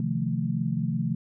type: chord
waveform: sine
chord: F dominant seventh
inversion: second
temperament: equal with one note detuned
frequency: 130.81 / 156.74 / 174.61 / 220 Hz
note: C3 / Eb3 / F3 / A3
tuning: 0 / +13 / 0 / 0 cents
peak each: -30 dBFS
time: 0-1.15 s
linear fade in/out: 2 ms
effects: none